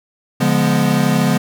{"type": "chord", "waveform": "square", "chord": "D diminished seventh", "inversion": "none", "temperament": "equal with one note detuned", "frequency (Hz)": [143.15, 174.61, 207.7, 246.9], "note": ["D3", "F3", "Ab3", "Cb4"], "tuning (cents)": [-44, 0, 0, 0], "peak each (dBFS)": -19, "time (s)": [0.4, 1.38], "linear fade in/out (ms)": 10, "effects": []}